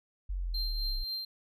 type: linear sweep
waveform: sine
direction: down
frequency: 47.54 to 30.83 Hz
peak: -31 dBFS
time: 0.29-1.04 s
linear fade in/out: 10 ms
type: tone with tremolo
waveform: triangle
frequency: 4160 Hz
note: C8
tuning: 11 cents flat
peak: -31 dBFS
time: 0.54-1.25 s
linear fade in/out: 5 ms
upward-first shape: triangle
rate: 3.8 Hz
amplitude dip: 55%
effects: none